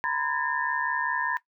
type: tone cluster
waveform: sine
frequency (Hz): 945 / 1010 / 1657 / 1802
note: A#5 / B5 / G#6 / A6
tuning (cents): +23 / +39 / -4 / +41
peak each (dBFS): -31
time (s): 0.04-1.37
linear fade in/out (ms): 0
effects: noise-tail reverb RT60 0.1 s tail -17 dB re dry